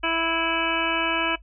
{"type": "harmonic tone with a mistuned harmonic", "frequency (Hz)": 329.6, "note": "E4", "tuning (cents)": 0, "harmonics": [1, 2, 3, 4, 5, 7, 8, 9], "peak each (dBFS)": [-30, -30, -30, -30, -30, -30, -30, -30], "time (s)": [0.03, 1.36], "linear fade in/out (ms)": 10, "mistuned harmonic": 8, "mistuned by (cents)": -37, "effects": ["noise-tail reverb RT60 0.1 s tail -18 dB re dry", "added 50 Hz sine -45 dBFS peak until 1.42 s"]}